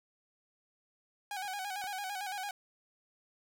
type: tone with vibrato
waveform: sawtooth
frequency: 784 Hz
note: G5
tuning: in tune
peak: -33 dBFS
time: 1.31-2.51 s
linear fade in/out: 2 ms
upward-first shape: square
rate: 8.9 Hz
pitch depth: 74 cents each way
type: clicks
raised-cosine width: 0.5 ms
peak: -43 / -34 dBFS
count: 2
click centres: 1.451 / 1.841 s
effects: none